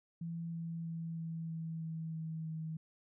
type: tone with pitch steps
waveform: sine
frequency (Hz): 167.2 / 166.05 / 164.9 / 163.76 / 162.63 / 161.5 / 160.39 / 159.28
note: E3 / E3 / E3 / E3 / E3 / E3 / E3 / D#3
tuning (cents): +25 / +13 / +1 / -11 / -23 / -35 / -47 / +41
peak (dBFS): -38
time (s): 0.21-2.77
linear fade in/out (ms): 5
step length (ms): 320
effects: none